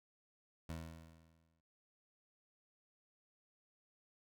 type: tone with exponential decay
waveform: 20% pulse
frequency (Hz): 81.6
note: E2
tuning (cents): -17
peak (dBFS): -37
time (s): 0.69-1.61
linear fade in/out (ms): 5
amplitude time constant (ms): 200
effects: none